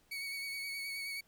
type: tone with vibrato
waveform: 30% pulse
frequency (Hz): 2232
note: C#7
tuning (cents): +11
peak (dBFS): -36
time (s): 0.11-1.21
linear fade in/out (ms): 10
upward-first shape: sine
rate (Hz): 9.5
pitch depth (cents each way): 24
effects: pink hiss -70 dBFS RMS until 1.27 s